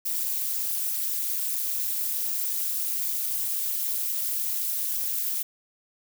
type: noise with amplitude modulation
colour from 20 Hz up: violet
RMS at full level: -24 dBFS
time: 0.05-5.43 s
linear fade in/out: 10 ms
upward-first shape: sine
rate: 247 Hz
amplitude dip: 95%
effects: none